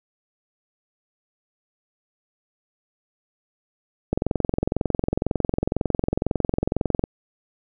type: click train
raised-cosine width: 2 ms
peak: -7 dBFS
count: 65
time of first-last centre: 4.13-7.039 s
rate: 22 Hz
effects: none